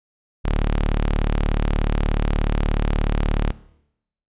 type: tone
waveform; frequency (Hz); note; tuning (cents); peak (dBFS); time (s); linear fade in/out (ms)
sawtooth; 36.71; D1; 0; -14; 0.44-3.52; 20
effects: noise-tail reverb RT60 0.8 s tail -19 dB re dry + resampled to 8000 Hz